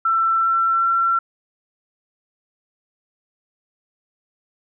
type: tone with pitch steps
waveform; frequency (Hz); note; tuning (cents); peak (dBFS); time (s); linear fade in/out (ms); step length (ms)
sine; 1339 / 1347.5 / 1356.1; E6 / E6 / E6; +27 / +38 / +49; -15; 0.05-1.19; 5; 380
effects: none